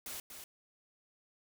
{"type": "noise with echo", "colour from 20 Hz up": "white", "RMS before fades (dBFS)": -43, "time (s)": [0.06, 0.2], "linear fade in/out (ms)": 2, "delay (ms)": 240, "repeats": 1, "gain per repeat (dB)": -6, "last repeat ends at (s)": 0.44, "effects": []}